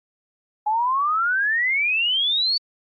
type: exponential sweep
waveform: sine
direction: up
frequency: 830.6 to 4535 Hz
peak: -18 dBFS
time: 0.66-2.58 s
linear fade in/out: 10 ms
effects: AAC 48 kbps